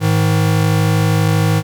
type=tone pair together; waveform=square; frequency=106.06 / 158.7 Hz; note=G#2 / D#3; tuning=+37 / +35 cents; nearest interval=perfect fifth; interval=698 cents; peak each=-15 dBFS; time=0-1.63 s; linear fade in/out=50 ms; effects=none